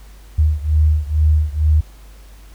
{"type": "beating tone pair", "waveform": "sine", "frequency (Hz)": [76, 78.2], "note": ["D#2", "D#2"], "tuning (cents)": [-40, 9], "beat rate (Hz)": 2.2, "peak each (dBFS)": [-14, -16], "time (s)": [0.38, 1.81], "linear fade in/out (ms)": 10, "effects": ["added 50 Hz sine -38 dBFS peak until 2.54 s", "pink hiss -49 dBFS RMS until 2.54 s"]}